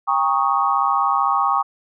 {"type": "chord", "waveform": "sine", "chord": "Eb dominant seventh", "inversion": "first", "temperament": "equal with one note detuned", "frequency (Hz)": [799.1, 932.3, 1108.7, 1244.5], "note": ["G5", "Bb5", "Db6", "Eb6"], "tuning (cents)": [33, 0, 0, 0], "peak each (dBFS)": [-21, -24, -19, -22], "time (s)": [0.07, 1.63], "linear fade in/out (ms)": 20, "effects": []}